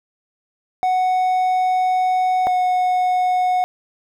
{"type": "tone pair in turn", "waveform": "triangle", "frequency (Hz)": [740, 731.9], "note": ["F#5", "F#5"], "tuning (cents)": [0, -19], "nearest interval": "unison", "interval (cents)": 19, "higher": "first", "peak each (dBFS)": -13, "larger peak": "neither", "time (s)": [[0.83, 2.47], [2.47, 3.64]], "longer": "first", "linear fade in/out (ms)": 0, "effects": []}